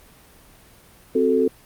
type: chord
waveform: sine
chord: F# diminished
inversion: second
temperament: equal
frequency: 261.6 / 370 / 440 Hz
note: C4 / F#4 / A4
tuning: 0 / 0 / 0 cents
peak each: -21 / -22 / -18 dBFS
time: 1.15-1.48 s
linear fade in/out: 5 ms
effects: pink hiss -50 dBFS RMS until 1.65 s + Opus 32 kbps